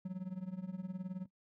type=tone with tremolo; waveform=triangle; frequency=185.1 Hz; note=F#3; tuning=1 cent sharp; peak=-33 dBFS; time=0.05-1.26 s; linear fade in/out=5 ms; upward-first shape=triangle; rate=19 Hz; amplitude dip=90%; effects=noise-tail reverb RT60 0.1 s tail -17 dB re dry

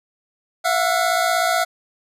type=tone pair together; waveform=25% pulse; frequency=669.7 / 726 Hz; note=E5 / F#5; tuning=+27 / -33 cents; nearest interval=minor second; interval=140 cents; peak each=-16 dBFS; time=0.64-1.65 s; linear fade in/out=20 ms; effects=resampled to 32000 Hz

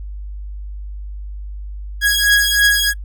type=beating tone pair; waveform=sawtooth; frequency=1654 / 1657.1 Hz; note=G#6 / G#6; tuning=-8 / -4 cents; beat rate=3.1 Hz; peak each=-11 dBFS; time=2.01-2.94 s; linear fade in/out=50 ms; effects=noise-tail reverb RT60 0.1 s tail -26 dB re dry + added 50 Hz sine -26 dBFS peak until 3.04 s

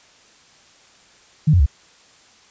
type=tone with pitch steps; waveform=sine; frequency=153.7 / 90.1 / 69.2 Hz; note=D#3 / F#2 / C#2; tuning=-21 / -45 / -2 cents; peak=-10 dBFS; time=1.47-1.662 s; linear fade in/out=10 ms; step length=64 ms; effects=white hiss -51 dBFS RMS until 2.5 s + resampled to 16000 Hz

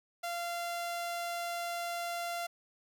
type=tone; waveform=sawtooth; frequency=690 Hz; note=F5; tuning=21 cents flat; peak=-31 dBFS; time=0.23-2.47 s; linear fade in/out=10 ms; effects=none

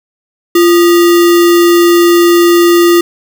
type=tone with sample-and-hold; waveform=sine; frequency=345 Hz; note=F4; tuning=21 cents flat; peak=-3 dBFS; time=0.55-3.01 s; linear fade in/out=5 ms; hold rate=1575 Hz; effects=none

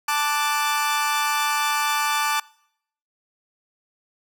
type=chord; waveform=sawtooth; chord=D major; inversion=second; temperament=equal; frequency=880 / 1174.7 / 1480 Hz; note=A5 / D6 / F#6; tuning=0 / 0 / 0 cents; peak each=-20 / -20 / -26 dBFS; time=0.08-2.4 s; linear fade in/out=5 ms; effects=noise-tail reverb RT60 0.7 s tail -24 dB re dry

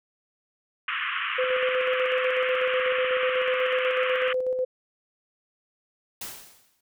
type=band-pass noise; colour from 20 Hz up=pink; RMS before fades=-29 dBFS; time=0.88-4.33 s; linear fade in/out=2 ms; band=1100 to 3100 Hz; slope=96 dB/octave
type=tone with tremolo; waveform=sine; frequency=510 Hz; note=C5; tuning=44 cents flat; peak=-22 dBFS; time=1.38-4.65 s; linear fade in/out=10 ms; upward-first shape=square; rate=8.1 Hz; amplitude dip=35%
type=noise with exponential decay; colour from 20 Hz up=white; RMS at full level=-33 dBFS; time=6.21-6.81 s; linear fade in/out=5 ms; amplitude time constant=130 ms
effects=none

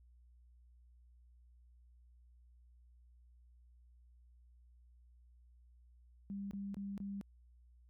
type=tone bursts; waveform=sine; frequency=198.8 Hz; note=G3; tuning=25 cents sharp; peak=-40 dBFS; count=4; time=6.3-7.212 s; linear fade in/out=0 ms; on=210 ms; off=24 ms; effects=added 60 Hz sine -61 dBFS peak until 7.89 s

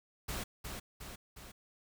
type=noise with echo; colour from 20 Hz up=pink; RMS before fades=-39 dBFS; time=0.28-0.44 s; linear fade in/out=10 ms; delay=360 ms; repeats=3; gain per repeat=-4 dB; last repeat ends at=1.52 s; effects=none

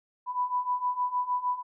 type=beating tone pair; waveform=sine; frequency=987.8 / 994.3 Hz; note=B5 / B5; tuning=0 / +11 cents; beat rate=6.5 Hz; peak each=-31 / -28 dBFS; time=0.26-1.63 s; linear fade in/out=50 ms; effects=none

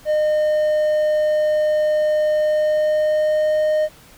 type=tone with pitch glide; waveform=triangle; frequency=610 to 615 Hz; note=D#5 to D#5; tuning=-34 to -20 cents; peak=-13 dBFS; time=0.05-3.89 s; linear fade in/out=50 ms; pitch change=+14 cents; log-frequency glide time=2.36-3.64 s; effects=pink hiss -47 dBFS RMS until 4.17 s

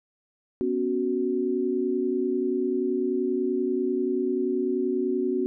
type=chord; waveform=sine; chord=B suspended second; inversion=none; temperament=equal; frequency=246.9 / 277.2 / 370 Hz; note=B3 / C#4 / F#4; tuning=0 / 0 / 0 cents; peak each=-29 / -29 / -25 dBFS; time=0.61-5.46 s; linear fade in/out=0 ms; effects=none

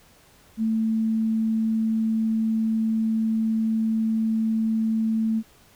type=tone; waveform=sine; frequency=222 Hz; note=A3; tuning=16 cents sharp; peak=-20 dBFS; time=0.57-5.43 s; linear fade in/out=50 ms; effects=pink hiss -55 dBFS RMS until 5.75 s

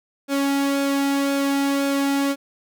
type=tone with flanger; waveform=sawtooth; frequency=278.2 Hz; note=C#4; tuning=6 cents sharp; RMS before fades=-21 dBFS; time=0.28-2.36 s; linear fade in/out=50 ms; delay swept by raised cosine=1 to 1.76 ms; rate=1.9 Hz; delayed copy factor=-0.5; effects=none

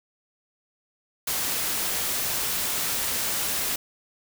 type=noise; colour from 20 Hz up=white; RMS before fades=-27 dBFS; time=1.27-3.76 s; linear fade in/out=5 ms; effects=none

